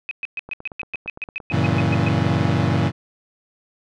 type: tone bursts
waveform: sine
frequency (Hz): 2529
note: D#7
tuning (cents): +28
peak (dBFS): -23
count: 15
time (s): 0.09-2.085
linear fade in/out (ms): 0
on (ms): 21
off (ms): 120
type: click train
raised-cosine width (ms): 1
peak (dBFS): -23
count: 17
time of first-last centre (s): 0.49-2.314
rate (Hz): 8.77
type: chord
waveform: 30% pulse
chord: G diminished seventh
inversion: none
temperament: equal with one note detuned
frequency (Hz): 95.65 / 116.54 / 138.59 / 164.81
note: G2 / Bb2 / Db3 / Fb3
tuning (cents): -42 / 0 / 0 / 0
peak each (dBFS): -20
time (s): 1.5-2.92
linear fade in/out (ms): 50
effects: low-pass 4000 Hz 12 dB/octave

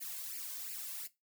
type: noise with flanger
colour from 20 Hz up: blue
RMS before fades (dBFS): -43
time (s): 0-1.08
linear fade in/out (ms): 20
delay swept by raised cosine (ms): 0.41 to 1.91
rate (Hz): 2.8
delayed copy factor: +0.95
effects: noise-tail reverb RT60 0.2 s tail -17 dB re dry

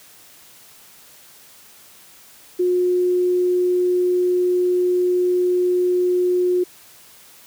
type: tone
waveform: sine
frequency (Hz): 360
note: F#4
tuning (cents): -47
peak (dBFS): -15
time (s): 2.59-6.64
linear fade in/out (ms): 10
effects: white hiss -47 dBFS RMS until 7.46 s + high-pass 60 Hz 12 dB/octave

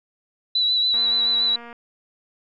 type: tone with vibrato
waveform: sine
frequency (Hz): 3951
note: B7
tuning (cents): 0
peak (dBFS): -17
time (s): 0.55-1.56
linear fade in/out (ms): 5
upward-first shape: triangle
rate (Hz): 7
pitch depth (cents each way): 36
type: click train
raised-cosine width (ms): 0.5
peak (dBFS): -26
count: 187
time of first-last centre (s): 0.94-1.728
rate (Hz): 236
effects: none

